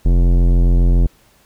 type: tone with tanh clipping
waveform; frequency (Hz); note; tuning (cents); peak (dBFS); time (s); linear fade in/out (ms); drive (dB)
sine; 43.65; F1; 0; -11; 0.05-1.07; 10; 17
effects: pink hiss -53 dBFS RMS until 1.45 s